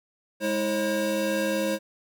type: tone cluster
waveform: square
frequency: 207 / 322.4 / 538 Hz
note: G#3 / E4 / C5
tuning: -5 / -38 / +48 cents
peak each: -31 / -31 / -27 dBFS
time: 0.4-1.79 s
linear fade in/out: 50 ms
effects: none